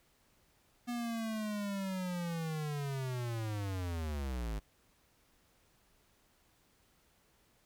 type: linear sweep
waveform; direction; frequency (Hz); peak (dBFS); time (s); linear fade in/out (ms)
square; down; 243.5 to 50.1; -36; 0.87-4.6; 20
effects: pink hiss -70 dBFS RMS until 7.65 s